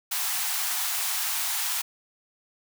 white high-pass noise, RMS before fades -28 dBFS, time 0.11-1.82 s, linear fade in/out 10 ms, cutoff 690 Hz, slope 96 dB/octave, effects none

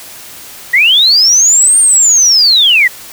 sine linear two-way sweep, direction up then down, 1866 to 8870 to 1866 Hz, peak -4 dBFS, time 0.73-2.88 s, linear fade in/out 10 ms, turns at 1.79 s, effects white hiss -31 dBFS RMS until 3.12 s

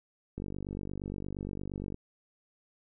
click train, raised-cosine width 3 ms, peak -25 dBFS, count 77, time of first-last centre 0.38-1.944 s, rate 48.6 Hz, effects none

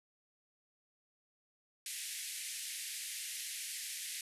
white band-pass noise, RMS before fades -43 dBFS, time 1.86-4.21 s, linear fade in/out 2 ms, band 1800 to 12000 Hz, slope 48 dB/octave, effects resampled to 32000 Hz

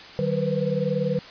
sine tone cluster, 153.5 / 190.8 / 484.5 / 505 Hz, D#3 / G3 / B4 / B4, -23 / -47 / -33 / +39 cents, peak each -27 dBFS, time 0.19-1.19 s, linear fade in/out 0 ms, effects white hiss -42 dBFS RMS until 1.3 s + resampled to 11025 Hz

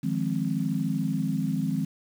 sine chord, F minor seventh, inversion third, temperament equal with one note detuned, 154.13 / 174.61 / 207.7 / 261.6 Hz, Eb3 / F3 / Ab3 / C4, -16 / 0 / 0 / 0 cents, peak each -30 dBFS, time 0.03-1.85 s, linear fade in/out 10 ms, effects 8-bit

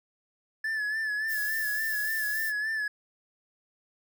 triangle tone with vibrato, 1733 Hz, A6, 27 cents flat, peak -26 dBFS, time 0.64-2.88 s, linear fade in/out 5 ms, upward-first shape sine, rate 3.5 Hz, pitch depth 53 cents each way
violet noise, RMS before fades -37 dBFS, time 1.27-2.53 s, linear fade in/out 50 ms
effects none

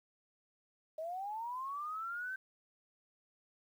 sine linear sweep, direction up, 617 to 1556 Hz, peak -38 dBFS, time 0.98-2.36 s, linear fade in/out 5 ms, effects 11-bit

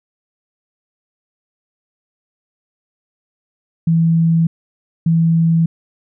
sine tone pair in turn, 164.81 / 164.81 Hz, E3 / E3, 0 / 0 cents, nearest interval unison, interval 0 cents, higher neither, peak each -10 dBFS, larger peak neither, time 3.87-4.47 / 5.06-5.66 s, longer neither, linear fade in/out 5 ms, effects none

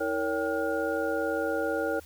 sine tone cluster, 321.4 / 462.2 / 560 / 784 / 1424 Hz, E4 / A#4 / C#5 / G5 / F6, -44 / -15 / +18 / 0 / +33 cents, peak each -33 / -31 / -31 / -36 / -34 dBFS, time 0-2 s, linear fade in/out 10 ms, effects added 77 Hz sine -51 dBFS peak until 2.05 s + white hiss -54 dBFS RMS until 2.05 s

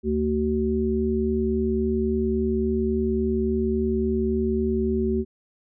harmonic tone, 75.3 Hz, D2, 44 cents sharp, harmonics 1 / 3 / 5, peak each -28 / -24 / -24 dBFS, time 0.03-5.25 s, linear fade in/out 50 ms, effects none

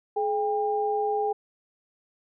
sine tone pair together, 424.3 / 801 Hz, G#4 / G5, +37 / +37 cents, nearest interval major seventh, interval 1100 cents, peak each -26 dBFS, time 0.16-1.33 s, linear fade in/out 10 ms, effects none

